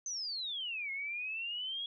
sine exponential two-way sweep, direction down then up, 6272 to 2146 to 3350 Hz, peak -36 dBFS, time 0.06-1.86 s, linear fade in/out 2 ms, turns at 0.91 s, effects none

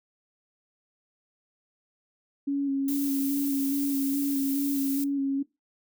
sine tone with vibrato, 277.1 Hz, C#4, 1 cent flat, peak -24 dBFS, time 2.47-5.43 s, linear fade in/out 10 ms, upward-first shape square, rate 2.4 Hz, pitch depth 20 cents each way
violet noise, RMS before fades -35 dBFS, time 2.88-5.04 s, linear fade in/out 2 ms
effects noise-tail reverb RT60 0.2 s tail -18 dB re dry

